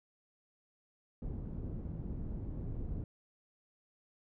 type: low-pass noise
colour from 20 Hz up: pink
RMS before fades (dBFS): -40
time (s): 1.22-3.04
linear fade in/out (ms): 2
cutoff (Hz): 230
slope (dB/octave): 12
effects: none